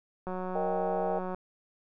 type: click train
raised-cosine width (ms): 1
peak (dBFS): -23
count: 199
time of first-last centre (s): 0.27-1.346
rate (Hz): 184
type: chord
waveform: sine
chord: Eb major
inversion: second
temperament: equal with one note detuned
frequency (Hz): 466.2 / 622.3 / 789.4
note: Bb4 / Eb5 / G5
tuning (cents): 0 / 0 / +12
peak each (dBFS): -33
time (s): 0.55-1.19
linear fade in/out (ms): 5
effects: none

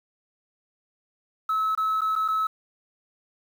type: tone with dropouts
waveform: sine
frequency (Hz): 1295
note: E6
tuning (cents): -31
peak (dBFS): -20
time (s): 1.49-2.47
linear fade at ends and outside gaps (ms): 5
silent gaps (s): 1.751-1.775 / 2.009-2.016 / 2.155-2.16 / 2.28-2.284
effects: tanh soft clip ceiling -19 dBFS + 8-bit

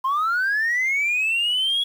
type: linear sweep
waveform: sine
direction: up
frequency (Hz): 1030 to 3360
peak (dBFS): -17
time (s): 0.04-1.84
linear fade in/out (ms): 10
effects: tanh soft clip ceiling -17 dBFS + 8-bit

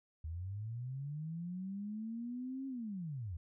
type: linear two-way sweep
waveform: sine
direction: up then down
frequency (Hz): 76.2 to 271.6 to 76.2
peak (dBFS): -39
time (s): 0.24-3.37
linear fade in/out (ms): 5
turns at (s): 2.67
effects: none

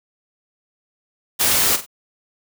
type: noise with echo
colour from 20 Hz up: white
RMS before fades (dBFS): -17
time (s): 1.39-1.77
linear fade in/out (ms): 20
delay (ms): 47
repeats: 2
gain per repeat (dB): -11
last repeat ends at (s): 1.864
effects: none

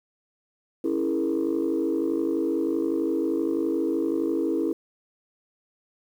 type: chord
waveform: sine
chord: A# half-diminished seventh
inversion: first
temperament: equal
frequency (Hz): 277.2 / 329.6 / 415.3 / 466.2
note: C#4 / E4 / G#4 / A#4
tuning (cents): 0 / 0 / 0 / 0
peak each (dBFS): -28 / -24 / -29 / -30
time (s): 0.84-4.73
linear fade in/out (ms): 5
effects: tanh soft clip ceiling -16 dBFS + 9-bit

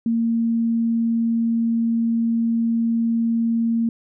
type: tone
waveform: sine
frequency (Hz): 229.9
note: A#3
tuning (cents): -24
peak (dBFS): -17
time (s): 0.06-3.89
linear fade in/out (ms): 2
effects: none

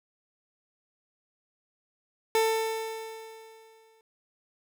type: tone with exponential decay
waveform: 30% pulse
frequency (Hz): 445.3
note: A4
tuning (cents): +21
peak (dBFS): -18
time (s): 2.35-4.01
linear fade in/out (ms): 1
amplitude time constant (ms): 360
effects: none

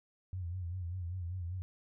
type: tone with vibrato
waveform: sine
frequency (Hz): 89.1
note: F2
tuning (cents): +35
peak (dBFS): -36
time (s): 0.33-1.62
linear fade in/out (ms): 0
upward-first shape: sine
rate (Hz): 5.1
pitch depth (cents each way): 90
effects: none

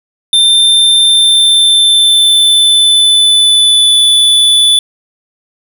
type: tone with pitch glide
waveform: square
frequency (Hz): 3579 to 3475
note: A7 to A7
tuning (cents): +29 to -22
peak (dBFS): -5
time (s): 0.33-4.79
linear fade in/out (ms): 2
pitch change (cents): -51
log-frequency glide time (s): 1-4.01
effects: none

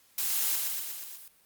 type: noise with echo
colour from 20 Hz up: blue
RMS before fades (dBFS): -30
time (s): 0.18-0.56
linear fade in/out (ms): 2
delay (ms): 120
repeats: 6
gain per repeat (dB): -3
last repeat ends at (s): 1.28
effects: white hiss -63 dBFS RMS until 1.45 s + Opus 48 kbps

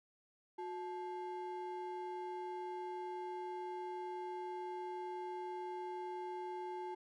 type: ring-modulated tone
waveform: triangle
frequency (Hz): 616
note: D#5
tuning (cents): -17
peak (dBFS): -36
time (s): 0.58-6.95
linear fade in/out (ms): 10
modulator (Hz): 253
effects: none

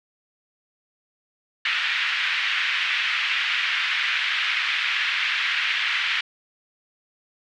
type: band-pass noise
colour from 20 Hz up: pink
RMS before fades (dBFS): -24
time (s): 1.65-6.21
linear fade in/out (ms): 5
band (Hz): 1700 to 3200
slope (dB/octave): 24
effects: none

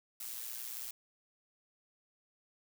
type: noise with amplitude modulation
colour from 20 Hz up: blue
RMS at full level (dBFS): -40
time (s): 0.2-0.91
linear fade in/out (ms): 5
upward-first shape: sine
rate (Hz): 118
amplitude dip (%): 65
effects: none

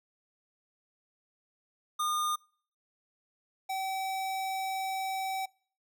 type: tone pair in turn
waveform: square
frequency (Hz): 1216 / 766.2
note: D#6 / G5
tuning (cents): -40 / -40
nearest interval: minor sixth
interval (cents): 800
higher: first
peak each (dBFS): -29 / -32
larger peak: first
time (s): 1.99-2.36 / 3.69-5.46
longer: second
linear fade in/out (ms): 10
effects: noise-tail reverb RT60 0.5 s tail -26 dB re dry

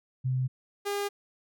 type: tone pair in turn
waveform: sine / sawtooth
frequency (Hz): 129 / 405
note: C3 / G#4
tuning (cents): -24 / -43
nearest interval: octave + minor sixth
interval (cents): 1981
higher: second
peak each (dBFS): -25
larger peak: neither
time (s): 0.24-0.48 / 0.85-1.09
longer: neither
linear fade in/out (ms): 20
effects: none

